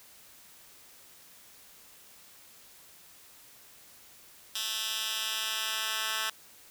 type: tone with high-pass filter sweep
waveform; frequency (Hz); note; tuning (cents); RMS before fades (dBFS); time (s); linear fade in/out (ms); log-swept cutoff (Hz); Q
10% pulse; 219.4; A3; -5; -33; 4.55-6.3; 5; 3400 to 1900; 1.4
effects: white hiss -55 dBFS RMS until 6.7 s